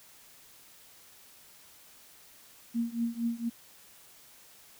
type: tone with tremolo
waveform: sine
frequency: 233.1 Hz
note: A#3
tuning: in tune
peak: -25 dBFS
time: 2.74-3.5 s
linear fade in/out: 20 ms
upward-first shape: triangle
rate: 4.3 Hz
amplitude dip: 95%
effects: white hiss -56 dBFS RMS until 4.79 s